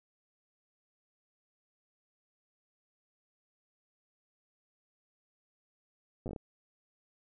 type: slowing click train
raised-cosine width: 2 ms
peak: -27 dBFS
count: 7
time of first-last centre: 6.26-6.362 s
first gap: 8 ms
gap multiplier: 1.3
effects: none